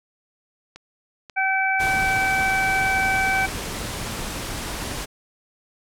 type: click train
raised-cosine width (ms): 0.2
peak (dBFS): -23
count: 4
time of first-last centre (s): 0.76-2.373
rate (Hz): 1.86
type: harmonic tone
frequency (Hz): 768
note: G5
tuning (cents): -36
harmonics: 1 / 2 / 3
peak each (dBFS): -23 / -23 / -23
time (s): 1.36-3.47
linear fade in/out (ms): 20
type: low-pass noise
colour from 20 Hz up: pink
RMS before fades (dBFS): -30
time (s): 1.79-5.06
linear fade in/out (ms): 20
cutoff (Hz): 12000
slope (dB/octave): 24
effects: none